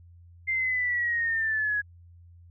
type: linear sweep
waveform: sine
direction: down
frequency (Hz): 2100 to 1661.2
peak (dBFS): -24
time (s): 0.47-1.82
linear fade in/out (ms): 20
effects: added 86 Hz sine -49 dBFS peak until 2.5 s